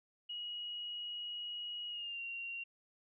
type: tone with pitch glide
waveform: sine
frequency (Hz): 2900 to 2759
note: F#7 to F7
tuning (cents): -35 to -22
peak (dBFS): -40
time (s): 0.29-2.64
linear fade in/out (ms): 10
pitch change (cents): -87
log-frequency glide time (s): 1.89-2.21
effects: none